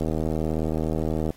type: click train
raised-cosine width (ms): 2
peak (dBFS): -13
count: 103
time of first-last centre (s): 0.01-1.304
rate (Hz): 78.8
effects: pink hiss -55 dBFS RMS until 1.36 s + AAC 48 kbps